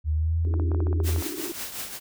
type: tone with pitch glide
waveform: sine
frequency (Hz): 77.1 to 82.63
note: D#2 to E2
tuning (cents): -15 to +5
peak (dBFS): -21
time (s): 0.04-1.23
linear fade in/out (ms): 50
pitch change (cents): +120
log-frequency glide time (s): 0.14-0.37
type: band-pass noise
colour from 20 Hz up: pink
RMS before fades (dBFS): -35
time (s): 0.45-1.52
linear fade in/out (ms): 0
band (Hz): 280 to 410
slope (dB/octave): 96
type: clicks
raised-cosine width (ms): 1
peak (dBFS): -22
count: 11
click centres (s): 0.54 / 0.598 / 0.717 / 0.747 / 0.804 / 0.869 / 0.929 / 1.002 / 1.092 / 1.162 / 1.224
type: noise with tremolo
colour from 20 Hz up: white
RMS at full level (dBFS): -32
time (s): 1.03-2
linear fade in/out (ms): 50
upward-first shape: triangle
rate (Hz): 5.5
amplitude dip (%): 65
effects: none

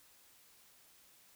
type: silence
effects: white hiss -64 dBFS RMS until 1.35 s

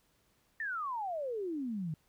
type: exponential sweep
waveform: sine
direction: down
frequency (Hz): 1846 to 148.7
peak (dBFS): -34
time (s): 0.6-1.94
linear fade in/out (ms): 2
effects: pink hiss -72 dBFS RMS until 2.08 s

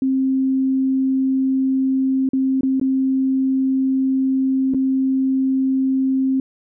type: tone with dropouts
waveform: sine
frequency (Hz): 264.8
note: C4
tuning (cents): +21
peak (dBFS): -15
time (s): 0.02-6.4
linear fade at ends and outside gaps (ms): 2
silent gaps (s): 2.29-2.333 / 2.609-2.632 / 2.798-2.813 / 4.738-4.745
effects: none

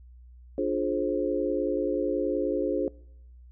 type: chord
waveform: sine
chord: D half-diminished seventh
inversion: none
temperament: just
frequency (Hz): 293.7 / 352.4 / 422.9 / 528.6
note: D4 / F4 / Ab4 / C5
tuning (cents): 0 / +16 / +31 / +18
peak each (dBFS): -30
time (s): 0.58-2.88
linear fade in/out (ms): 2
effects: noise-tail reverb RT60 0.8 s tail -24 dB re dry + added 61 Hz sine -47 dBFS peak until 3.51 s

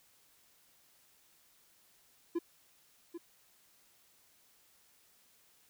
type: tone with echo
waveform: triangle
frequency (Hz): 339.9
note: F4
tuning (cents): -47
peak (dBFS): -28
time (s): 2.35-2.39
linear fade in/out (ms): 10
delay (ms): 790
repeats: 1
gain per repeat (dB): -10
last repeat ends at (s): 3.18
effects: white hiss -67 dBFS RMS until 5.69 s

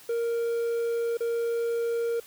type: tone with dropouts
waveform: triangle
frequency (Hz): 466.2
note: A#4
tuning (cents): 0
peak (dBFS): -23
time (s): 0.09-2.2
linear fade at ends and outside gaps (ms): 5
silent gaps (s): 1.172-1.205
effects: white hiss -51 dBFS RMS until 2.26 s

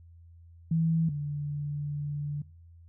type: tone pair in turn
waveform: sine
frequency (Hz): 163.1 / 146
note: E3 / D3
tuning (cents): -18 / -10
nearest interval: major second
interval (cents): 192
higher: first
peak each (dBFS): -23 / -30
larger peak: first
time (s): 0.71-1.09 / 1.09-2.42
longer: second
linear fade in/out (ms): 5
effects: noise-tail reverb RT60 0.6 s tail -24 dB re dry + added 84 Hz sine -50 dBFS peak until 2.88 s

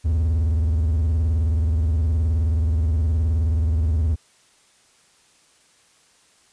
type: tone with vibrato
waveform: triangle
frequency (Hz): 79.2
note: D#2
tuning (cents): +31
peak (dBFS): -15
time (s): 0.04-4.16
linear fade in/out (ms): 20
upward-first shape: square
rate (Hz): 19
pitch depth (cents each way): 140
effects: white hiss -57 dBFS RMS until 6.52 s + resampled to 22050 Hz

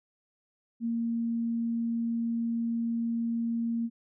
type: tone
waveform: sine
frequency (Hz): 231.6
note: A#3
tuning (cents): -11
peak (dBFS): -27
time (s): 0.8-3.9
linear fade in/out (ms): 50
effects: none

